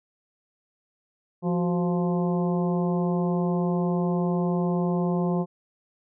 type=harmonic tone with a mistuned harmonic; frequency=174.61 Hz; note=F3; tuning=in tune; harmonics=1 / 2 / 3 / 4 / 5 / 6; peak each=-23 / -29 / -33 / -35 / -37 / -39 dBFS; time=1.42-5.46 s; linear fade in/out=50 ms; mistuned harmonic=2; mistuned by=+80 cents; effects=none